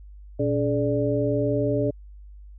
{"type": "tone cluster", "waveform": "sine", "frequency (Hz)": [119.3, 285, 425.6, 587], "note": ["A#2", "C#4", "G#4", "D5"], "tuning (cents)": [41, 48, 42, -1], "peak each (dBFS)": -26, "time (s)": [0.39, 1.91], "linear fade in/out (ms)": 10, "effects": ["added 50 Hz sine -41 dBFS peak until 2.58 s"]}